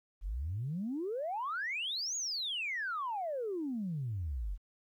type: exponential two-way sweep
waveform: sine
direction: up then down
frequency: 41.11 to 6870 to 41.11 Hz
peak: -33 dBFS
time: 0.21-4.58 s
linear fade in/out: 50 ms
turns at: 2.16 s
effects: tanh soft clip ceiling -29 dBFS + 12-bit